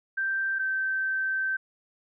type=tone pair in turn; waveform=sine; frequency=1568 / 1550.9 Hz; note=G6 / G6; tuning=0 / -19 cents; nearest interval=unison; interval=19 cents; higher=first; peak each=-25 / -25 dBFS; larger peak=neither; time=0.17-0.59 / 0.59-1.57 s; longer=second; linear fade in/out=10 ms; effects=none